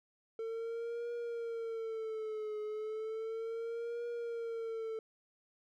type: tone with vibrato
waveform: triangle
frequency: 448.7 Hz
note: A4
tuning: 34 cents sharp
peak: -35 dBFS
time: 0.39-4.99 s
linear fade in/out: 2 ms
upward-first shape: triangle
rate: 0.34 Hz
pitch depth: 100 cents each way
effects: none